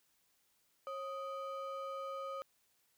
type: ring-modulated tone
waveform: triangle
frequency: 896 Hz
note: A5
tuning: 31 cents sharp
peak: -35 dBFS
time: 0.87-2.42 s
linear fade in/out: 0 ms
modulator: 353 Hz
effects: white hiss -75 dBFS RMS until 2.97 s